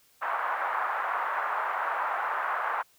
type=band-pass noise; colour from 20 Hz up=pink; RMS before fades=-30 dBFS; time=0.21-2.83 s; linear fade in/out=20 ms; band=820 to 1500 Hz; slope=24 dB/octave; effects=white hiss -63 dBFS RMS until 2.98 s